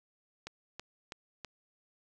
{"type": "click train", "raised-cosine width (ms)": 0.2, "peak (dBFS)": -24, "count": 4, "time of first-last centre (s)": [0.47, 1.447], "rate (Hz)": 3.07, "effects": []}